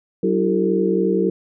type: tone cluster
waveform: sine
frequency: 189 / 295.8 / 337.1 / 388.2 / 451.6 Hz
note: F#3 / D4 / E4 / G4 / A4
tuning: +37 / +13 / +39 / -17 / +45 cents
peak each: -21 / -29 / -21 / -22 / -21 dBFS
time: 0.23-1.3 s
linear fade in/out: 5 ms
effects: none